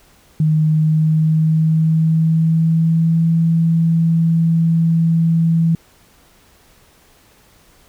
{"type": "tone with pitch glide", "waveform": "sine", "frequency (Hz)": [155.56, 164.81], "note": ["D#3", "E3"], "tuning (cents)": [0, 0], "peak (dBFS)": -11, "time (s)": [0.4, 5.75], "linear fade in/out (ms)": 2, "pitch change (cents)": 100, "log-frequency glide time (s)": [0.68, 3.29], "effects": ["pink hiss -51 dBFS RMS until 7.88 s"]}